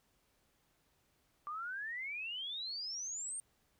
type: exponential sweep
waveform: sine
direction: up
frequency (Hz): 1166 to 8930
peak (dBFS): -39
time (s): 1.47-3.4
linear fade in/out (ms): 0
effects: pink hiss -75 dBFS RMS until 3.79 s

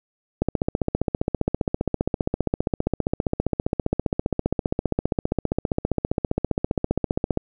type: click train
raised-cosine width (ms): 2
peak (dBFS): -7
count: 106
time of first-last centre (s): 0.42-7.374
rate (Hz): 15.1
effects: none

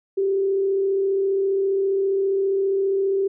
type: tone with frequency modulation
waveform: sine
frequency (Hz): 390.1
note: G4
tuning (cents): -8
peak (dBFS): -18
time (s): 0.17-3.28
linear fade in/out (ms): 10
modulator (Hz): 34.9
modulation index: 0.28
effects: none

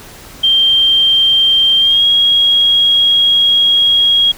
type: tone with pitch glide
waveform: sine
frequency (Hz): 3165 to 3288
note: G7 to G#7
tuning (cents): +16 to -18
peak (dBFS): -7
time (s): 0.43-4.32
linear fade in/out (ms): 10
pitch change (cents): +66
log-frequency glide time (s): 1.79-2.04
effects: pink hiss -35 dBFS RMS until 4.37 s

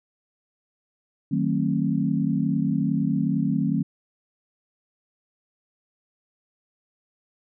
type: chord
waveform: sine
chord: D# diminished seventh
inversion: none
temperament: just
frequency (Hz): 155.56 / 186.68 / 224 / 268.8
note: D#3 / F#3 / A3 / C4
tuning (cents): 0 / +16 / +31 / +47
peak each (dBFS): -26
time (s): 1.31-3.83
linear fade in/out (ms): 10
effects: none

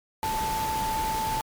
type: tone in noise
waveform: sine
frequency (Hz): 880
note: A5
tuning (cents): 0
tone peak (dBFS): -26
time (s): 0.23-1.41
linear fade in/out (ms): 0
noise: pink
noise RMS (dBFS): -33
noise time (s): 0.23-1.41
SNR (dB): +4
effects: MP3 96 kbps

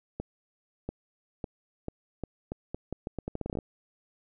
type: accelerating click train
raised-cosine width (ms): 2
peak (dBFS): -20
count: 19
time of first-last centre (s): 0.2-3.588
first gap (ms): 690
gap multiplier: 0.8
effects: none

